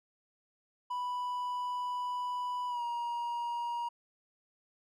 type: tone with pitch glide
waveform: triangle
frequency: 987.8 to 948.7 Hz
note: B5 to A#5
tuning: 0 to +30 cents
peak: -31 dBFS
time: 0.9-3.89 s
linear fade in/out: 10 ms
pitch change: -70 cents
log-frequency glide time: 2.68-2.83 s
effects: none